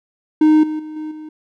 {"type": "tone with level steps", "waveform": "triangle", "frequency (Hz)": 309, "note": "D#4", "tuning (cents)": -12, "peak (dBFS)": [-6, -18, -26, -22, -28], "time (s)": [0.41, 1.29], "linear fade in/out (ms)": 5, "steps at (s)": [0.63, 0.79, 0.96, 1.11], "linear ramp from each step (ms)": 5, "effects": []}